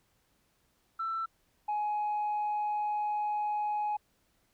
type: tone pair in turn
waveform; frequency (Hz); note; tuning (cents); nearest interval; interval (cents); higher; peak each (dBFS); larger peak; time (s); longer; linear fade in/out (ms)
sine; 1334 / 838.5; E6 / G#5; +20 / +16; minor sixth; 804; first; -30 / -27; second; 0.99-1.26 / 1.68-3.97; second; 10
effects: tanh soft clip ceiling -27 dBFS + pink hiss -72 dBFS RMS until 4.53 s